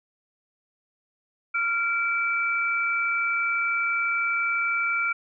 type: tone pair together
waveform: sine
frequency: 1386 / 2318 Hz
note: F6 / D7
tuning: -14 / -23 cents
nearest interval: major sixth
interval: 891 cents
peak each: -25 / -25 dBFS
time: 1.54-5.13 s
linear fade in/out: 10 ms
effects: none